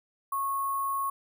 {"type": "tone with sample-and-hold", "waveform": "sine", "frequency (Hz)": 1096, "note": "C#6", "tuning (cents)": -20, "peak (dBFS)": -27, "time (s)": [0.32, 1.1], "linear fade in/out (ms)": 5, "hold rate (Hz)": 11025, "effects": []}